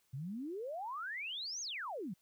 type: exponential two-way sweep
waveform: sine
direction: up then down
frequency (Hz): 124 to 6645 to 161.6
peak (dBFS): -39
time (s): 0.13-2.14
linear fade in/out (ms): 10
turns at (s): 1.61
effects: white hiss -75 dBFS RMS until 2.21 s